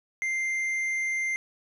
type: tone with tanh clipping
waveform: sine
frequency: 2093 Hz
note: C7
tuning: in tune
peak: -27 dBFS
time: 0.22-1.36 s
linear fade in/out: 0 ms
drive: 6 dB
effects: none